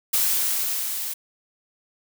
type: noise with level ramp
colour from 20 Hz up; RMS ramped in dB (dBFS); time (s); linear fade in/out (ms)
blue; -20 to -30; 0.13-1.14; 10
effects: none